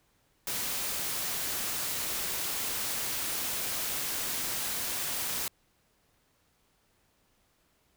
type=noise; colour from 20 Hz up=white; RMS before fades=-33 dBFS; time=0.47-5.48 s; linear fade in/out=2 ms; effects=pink hiss -70 dBFS RMS until 7.96 s